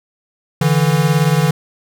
square beating tone pair, 144.8 / 162.8 Hz, D3 / E3, -24 / -21 cents, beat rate 18 Hz, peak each -15 dBFS, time 0.61-1.51 s, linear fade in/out 5 ms, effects none

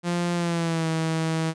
sawtooth tone with pitch glide, 173.9 to 161.32 Hz, F3 to E3, -7 to -37 cents, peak -19 dBFS, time 0.03-1.54 s, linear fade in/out 50 ms, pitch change -130 cents, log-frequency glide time 0.34-0.88 s, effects resampled to 22050 Hz

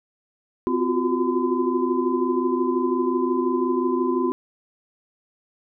sine tone cluster, 256 / 348 / 360.8 / 373.7 / 1017 Hz, C4 / F4 / F#4 / F#4 / C6, -38 / -6 / -44 / +17 / -50 cents, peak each -24 / -24 / -30 / -26 / -28 dBFS, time 0.67-4.32 s, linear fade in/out 0 ms, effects none

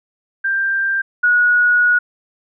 sine tone pair in turn, 1582 / 1456.5 Hz, G6 / F#6, +15 / -28 cents, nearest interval minor second, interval 143 cents, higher first, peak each -15 / -10 dBFS, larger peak second, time 0.44-1.02 / 1.23-1.99 s, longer second, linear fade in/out 10 ms, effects none

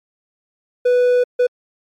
triangle tone bursts at uneven times, 493.9 Hz, B4, in tune, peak -9 dBFS, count 2, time 0.85-1.24 / 1.39-1.47 s, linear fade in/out 10 ms, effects MP3 64 kbps

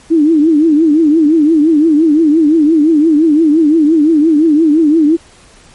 sine tone with vibrato, 311.1 Hz, D#4, in tune, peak -5 dBFS, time 0.1-5.17 s, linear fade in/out 20 ms, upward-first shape triangle, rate 5.8 Hz, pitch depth 150 cents each way, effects pink hiss -42 dBFS RMS until 5.74 s + MP3 48 kbps

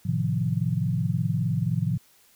sine chord, F dominant seventh, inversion first, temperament equal, 110 / 130.81 / 155.56 / 174.61 Hz, A2 / C3 / Eb3 / F3, 0 / 0 / 0 / 0 cents, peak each -28 dBFS, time 0.05-1.98 s, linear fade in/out 10 ms, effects white hiss -59 dBFS RMS until 2.35 s

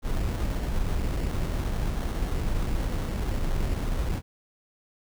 brown noise with sample-and-hold, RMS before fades -27 dBFS, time 0.02-4.22 s, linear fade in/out 50 ms, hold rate 2450 Hz, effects none

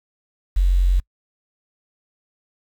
sine tone with quantisation, 45.34 Hz, F#1, 34 cents flat, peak -13 dBFS, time 0.56-1 s, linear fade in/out 10 ms, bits 7, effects noise-tail reverb RT60 0.1 s tail -26 dB re dry

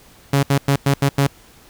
sawtooth tone bursts at uneven times, 139.5 Hz, C#3, 11 cents sharp, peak -9 dBFS, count 6, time 0.33-0.43 / 0.5-0.58 / 0.68-0.76 / 0.86-0.94 / 1.02-1.09 / 1.18-1.27 s, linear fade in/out 5 ms, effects pink hiss -48 dBFS RMS until 1.69 s

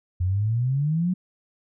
sine exponential sweep, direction up, 87.1 to 187 Hz, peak -20 dBFS, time 0.2-1.14 s, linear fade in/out 10 ms, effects none

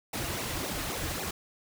pink noise with flanger, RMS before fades -34 dBFS, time 0.13-1.31 s, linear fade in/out 5 ms, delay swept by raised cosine 0.6 to 5.3 ms, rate 3.7 Hz, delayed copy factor -0.9, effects none

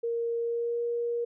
sine tone with pitch glide, 466.2 to 472.7 Hz, A#4 to A#4, 0 to +24 cents, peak -27 dBFS, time 0.03-1.25 s, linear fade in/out 10 ms, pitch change +24 cents, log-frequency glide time 0.39-0.81 s, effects none

